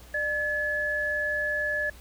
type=tone pair together; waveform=sine; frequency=599 / 1710 Hz; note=D5 / A6; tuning=+34 / -50 cents; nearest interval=octave + tritone; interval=1816 cents; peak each=-32 / -26 dBFS; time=0.14-1.9 s; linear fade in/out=5 ms; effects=added 60 Hz sine -47 dBFS peak until 2 s + pink hiss -52 dBFS RMS until 2 s